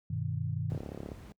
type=chord; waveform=sine; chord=G augmented; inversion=none; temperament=equal; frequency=98 / 123.47 / 155.56 Hz; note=G2 / B2 / D#3; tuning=0 / 0 / 0 cents; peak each=-35 dBFS; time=0.1-0.77 s; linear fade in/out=5 ms
type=noise; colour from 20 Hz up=brown; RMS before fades=-46 dBFS; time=0.7-1.32 s; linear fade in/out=0 ms
type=click train; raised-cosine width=2 ms; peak=-26 dBFS; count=15; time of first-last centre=0.72-1.118 s; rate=35.2 Hz
effects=noise-tail reverb RT60 0.1 s tail -24 dB re dry + high-pass 60 Hz 12 dB/octave